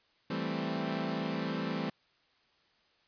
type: chord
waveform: sawtooth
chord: A minor seventh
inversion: second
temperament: equal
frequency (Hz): 164.81 / 196 / 220 / 261.6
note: E3 / G3 / A3 / C4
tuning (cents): 0 / 0 / 0 / 0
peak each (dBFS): -34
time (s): 0.3-1.9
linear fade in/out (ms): 5
effects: white hiss -69 dBFS RMS until 3.07 s + resampled to 11025 Hz